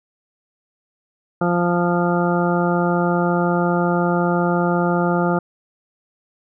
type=harmonic tone; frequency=174.5 Hz; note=F3; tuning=1 cent flat; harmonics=1 / 2 / 3 / 4 / 5 / 7 / 8; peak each=-19 / -22 / -24 / -25 / -26 / -27 / -28 dBFS; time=1.41-5.39 s; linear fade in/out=5 ms; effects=none